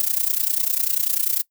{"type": "noise with amplitude modulation", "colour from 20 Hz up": "violet", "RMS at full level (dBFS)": -18, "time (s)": [0, 1.42], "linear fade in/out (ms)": 0, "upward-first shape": "sine", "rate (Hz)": 30.1, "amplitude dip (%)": 85, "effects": ["noise-tail reverb RT60 0.1 s tail -21 dB re dry"]}